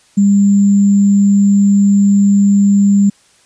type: tone with sample-and-hold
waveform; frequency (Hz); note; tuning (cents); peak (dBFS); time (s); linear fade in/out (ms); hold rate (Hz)
sine; 200.3; G3; +38; -6; 0.17-3.1; 10; 7350
effects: white hiss -50 dBFS RMS until 3.45 s + resampled to 22050 Hz